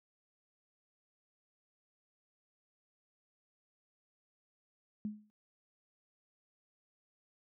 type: tone with exponential decay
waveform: sine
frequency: 211.1 Hz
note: G#3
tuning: 29 cents sharp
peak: -32 dBFS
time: 5.05-5.3 s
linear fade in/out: 0 ms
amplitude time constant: 54 ms
effects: high-pass 100 Hz 12 dB/octave